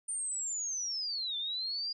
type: linear two-way sweep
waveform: sine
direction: down then up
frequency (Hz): 9060 to 3511 to 4867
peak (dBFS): -33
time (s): 0.08-1.93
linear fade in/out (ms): 10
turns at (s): 1.37
effects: none

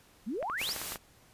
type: exponential sweep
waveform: sine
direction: up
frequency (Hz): 191.1 to 6080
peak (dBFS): -32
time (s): 0.26-0.74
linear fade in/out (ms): 20
type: clicks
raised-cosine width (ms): 0.5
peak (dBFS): -24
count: 8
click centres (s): 0.427 / 0.499 / 0.615 / 0.691 / 0.763 / 0.816 / 0.921 / 0.958
type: noise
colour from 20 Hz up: white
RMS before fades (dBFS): -38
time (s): 0.57-0.98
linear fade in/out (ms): 50
effects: pink hiss -61 dBFS RMS until 1.33 s + resampled to 32000 Hz

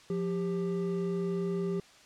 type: tone pair together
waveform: triangle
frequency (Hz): 175.7 / 395.7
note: F3 / G4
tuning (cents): +11 / +16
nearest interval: octave + major second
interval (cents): 1405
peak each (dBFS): -30 / -30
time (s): 0.1-1.8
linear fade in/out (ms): 2
effects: white hiss -56 dBFS RMS until 2.05 s + low-pass 6000 Hz 12 dB/octave

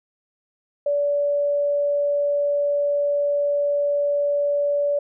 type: tone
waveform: sine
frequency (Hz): 576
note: D5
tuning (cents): -34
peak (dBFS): -18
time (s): 0.86-4.99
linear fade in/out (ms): 5
effects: none

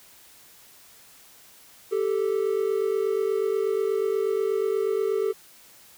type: tone pair together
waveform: triangle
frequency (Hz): 392 / 440.3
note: G4 / A4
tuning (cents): 0 / +1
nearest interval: major second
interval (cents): 201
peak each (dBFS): -23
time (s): 1.91-5.33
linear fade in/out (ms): 20
effects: white hiss -52 dBFS RMS until 5.97 s

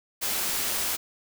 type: band-stop noise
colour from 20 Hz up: white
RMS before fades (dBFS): -28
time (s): 0.21-0.97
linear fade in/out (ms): 20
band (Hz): 100 to 160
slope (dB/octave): 96
effects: none

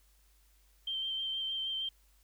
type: tone with vibrato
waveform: sine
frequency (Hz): 3136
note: G7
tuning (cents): 0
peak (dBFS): -33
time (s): 0.87-1.89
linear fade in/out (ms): 5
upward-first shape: square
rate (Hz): 6.4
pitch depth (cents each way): 12
effects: added 50 Hz sine -64 dBFS peak until 2.23 s + white hiss -70 dBFS RMS until 2.23 s

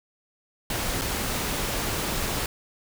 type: noise with dropouts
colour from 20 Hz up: pink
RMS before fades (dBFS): -28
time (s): 0.7-2.46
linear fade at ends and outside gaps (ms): 2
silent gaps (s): 1.013-1.017
effects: none

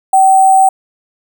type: tone with sample-and-hold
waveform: sine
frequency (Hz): 767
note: G5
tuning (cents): -38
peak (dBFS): -4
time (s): 0.13-0.69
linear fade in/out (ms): 5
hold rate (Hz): 8820
effects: none

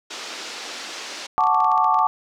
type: band-pass noise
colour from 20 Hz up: white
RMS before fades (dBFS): -34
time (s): 0.1-1.27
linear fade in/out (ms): 10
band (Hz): 260 to 5900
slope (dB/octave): 24
type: chord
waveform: sine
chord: D major seventh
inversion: first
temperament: equal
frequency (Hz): 740 / 880 / 1108.7 / 1174.7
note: F#5 / A5 / C#6 / D6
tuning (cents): 0 / 0 / 0 / 0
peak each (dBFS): -22 / -19 / -23 / -20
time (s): 1.38-2.07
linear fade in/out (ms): 0
type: clicks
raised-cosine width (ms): 0.2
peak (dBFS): -22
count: 11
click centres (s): 1.407 / 1.438 / 1.47 / 1.546 / 1.604 / 1.645 / 1.717 / 1.778 / 1.844 / 1.944 / 1.99
effects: none

